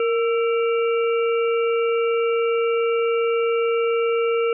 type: harmonic tone with a mistuned harmonic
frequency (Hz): 463.6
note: A#4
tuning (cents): -10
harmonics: 1 / 3 / 5 / 6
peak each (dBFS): -18 / -28 / -32 / -34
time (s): 0-4.53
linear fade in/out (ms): 2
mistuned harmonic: 3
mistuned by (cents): -75
effects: none